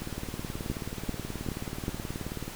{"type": "two click trains", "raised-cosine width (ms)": 3, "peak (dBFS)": [-17, -22], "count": [4, 47], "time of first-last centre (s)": [[0.7, 1.881], [0.02, 2.48]], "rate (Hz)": [2.54, 18.7], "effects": ["pink hiss -42 dBFS RMS until 2.55 s"]}